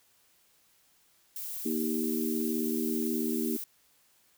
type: noise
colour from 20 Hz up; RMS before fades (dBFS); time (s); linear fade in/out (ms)
violet; -38; 1.36-3.64; 2
type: harmonic tone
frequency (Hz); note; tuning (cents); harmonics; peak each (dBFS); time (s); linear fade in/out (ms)
78.4; D#2; +14; 3 / 4 / 5; -31 / -33 / -35; 1.65-3.57; 10
effects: white hiss -66 dBFS RMS until 4.37 s